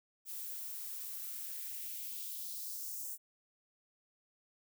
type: noise with high-pass filter sweep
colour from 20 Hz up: violet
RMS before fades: -43 dBFS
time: 0.25-3.18 s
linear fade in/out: 50 ms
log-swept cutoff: 460 to 7700 Hz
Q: 1.9
effects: none